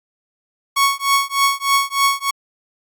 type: tone with tremolo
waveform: sawtooth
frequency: 1108.7 Hz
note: C#6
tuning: in tune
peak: -7 dBFS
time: 0.76-2.31 s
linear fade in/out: 10 ms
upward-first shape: triangle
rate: 3.3 Hz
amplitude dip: 100%
effects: AAC 64 kbps